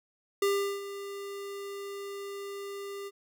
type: tone with ADSR envelope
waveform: square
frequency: 399.2 Hz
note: G4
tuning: 32 cents sharp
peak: -24 dBFS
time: 0.42-3.11 s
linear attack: 4 ms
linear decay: 380 ms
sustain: -14 dB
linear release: 39 ms
effects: none